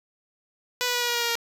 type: tone with pitch steps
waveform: 5% pulse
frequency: 493.9 / 489.9 / 486 / 482.1 / 478.2 / 474.3 / 470.5 / 466.7 Hz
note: B4 / B4 / B4 / B4 / A#4 / A#4 / A#4 / A#4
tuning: 0 / -14 / -28 / -42 / +44 / +30 / +16 / +2 cents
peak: -12 dBFS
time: 0.81-1.354 s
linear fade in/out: 0 ms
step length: 68 ms
effects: resampled to 32000 Hz + 8-bit